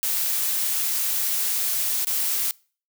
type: noise with dropouts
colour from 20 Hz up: blue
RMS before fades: -24 dBFS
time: 0.03-2.51 s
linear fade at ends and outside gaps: 0 ms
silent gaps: 2.047-2.07 s
effects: noise-tail reverb RT60 0.4 s tail -24 dB re dry